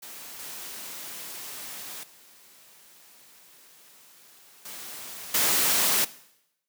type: noise with level steps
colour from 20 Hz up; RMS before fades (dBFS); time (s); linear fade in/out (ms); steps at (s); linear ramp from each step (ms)
white; -42 / -39 / -54 / -40 / -23; 0.02-6.05; 10; 0.39 / 2.03 / 4.65 / 5.34; 5
effects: noise-tail reverb RT60 0.8 s tail -18 dB re dry + high-pass 150 Hz 12 dB/octave